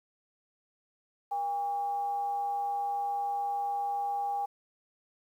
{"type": "tone with frequency modulation", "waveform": "sine", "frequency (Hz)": 807, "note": "G#5", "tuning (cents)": -50, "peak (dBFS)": -29, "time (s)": [1.31, 4.46], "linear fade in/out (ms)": 10, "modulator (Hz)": 331, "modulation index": 0.21, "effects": ["10-bit"]}